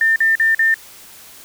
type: tone bursts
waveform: sine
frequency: 1800 Hz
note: A6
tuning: 39 cents sharp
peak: -11 dBFS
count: 4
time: 0.01-0.742 s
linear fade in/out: 2 ms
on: 150 ms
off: 44 ms
effects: white hiss -41 dBFS RMS until 1.44 s